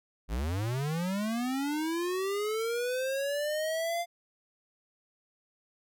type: linear sweep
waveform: square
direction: up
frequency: 47.44 to 698.5 Hz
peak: -30 dBFS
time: 0.28-4.06 s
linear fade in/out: 50 ms
effects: none